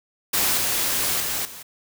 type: noise with level steps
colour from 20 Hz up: white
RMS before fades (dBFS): -21 / -23 / -26 / -39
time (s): 0.33-1.63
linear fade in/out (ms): 10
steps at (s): 0.57 / 1.2 / 1.45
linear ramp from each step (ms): 2
effects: none